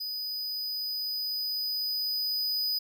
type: tone with level ramp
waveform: square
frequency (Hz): 4978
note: D#8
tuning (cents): 0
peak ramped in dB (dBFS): -33 to -27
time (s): 0-2.79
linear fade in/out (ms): 10
effects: none